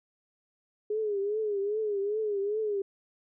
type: tone with vibrato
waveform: sine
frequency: 415.3 Hz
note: G#4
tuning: in tune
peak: -27 dBFS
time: 0.9-2.82 s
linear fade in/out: 5 ms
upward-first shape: triangle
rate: 2.5 Hz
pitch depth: 110 cents each way
effects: none